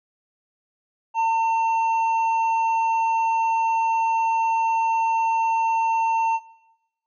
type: tone with hard clipping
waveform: sine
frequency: 904 Hz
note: A5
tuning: 47 cents sharp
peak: -19 dBFS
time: 1.14-6.4 s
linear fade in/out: 50 ms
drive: 4 dB
effects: noise-tail reverb RT60 1.0 s tail -21 dB re dry + resampled to 16000 Hz